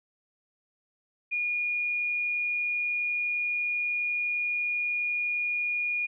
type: tone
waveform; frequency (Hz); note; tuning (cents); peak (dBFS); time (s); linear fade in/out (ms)
sine; 2437; D#7; -37; -26; 1.31-6.07; 20
effects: none